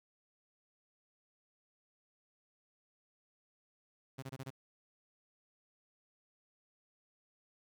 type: tone bursts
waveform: sawtooth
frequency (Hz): 133.4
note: C3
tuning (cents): +34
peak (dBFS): -38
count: 5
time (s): 4.18-4.505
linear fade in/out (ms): 10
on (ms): 45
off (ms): 25
effects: 12-bit